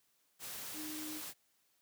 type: tone in noise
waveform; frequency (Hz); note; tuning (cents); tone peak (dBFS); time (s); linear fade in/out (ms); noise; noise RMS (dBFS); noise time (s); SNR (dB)
sine; 307.8; D#4; -19; -44; 0.73-1.22; 50; white; -45; 0.39-1.34; -2
effects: white hiss -75 dBFS RMS until 1.81 s + high-pass 80 Hz 12 dB/octave